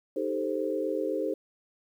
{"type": "chord", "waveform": "sine", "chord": "A half-diminished seventh", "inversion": "second", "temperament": "equal", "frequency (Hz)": [311.1, 392, 440, 523.3], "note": ["Eb4", "G4", "A4", "C5"], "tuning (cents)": [0, 0, 0, 0], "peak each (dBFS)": [-33, -33, -33, -32], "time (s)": [0.16, 1.34], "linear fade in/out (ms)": 5, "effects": ["10-bit"]}